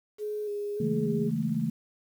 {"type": "tone with vibrato", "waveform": "sine", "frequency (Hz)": 416.2, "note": "G#4", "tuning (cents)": 4, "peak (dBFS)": -30, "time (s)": [0.18, 1.31], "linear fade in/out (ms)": 50, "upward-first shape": "square", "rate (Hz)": 1.7, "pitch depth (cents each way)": 21}
{"type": "chord", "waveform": "sine", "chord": "A major seventh", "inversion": "first", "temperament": "equal with one note detuned", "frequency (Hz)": [138.59, 164.81, 207.7, 224.4], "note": ["C#3", "E3", "G#3", "A3"], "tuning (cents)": [0, 0, 0, 34], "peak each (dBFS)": [-34, -31, -34, -29], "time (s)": [0.8, 1.7], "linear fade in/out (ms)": 5}
{"effects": ["9-bit"]}